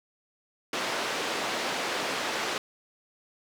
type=band-pass noise; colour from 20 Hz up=pink; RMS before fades=-31 dBFS; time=0.73-2.58 s; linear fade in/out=2 ms; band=390 to 5100 Hz; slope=12 dB/octave; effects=none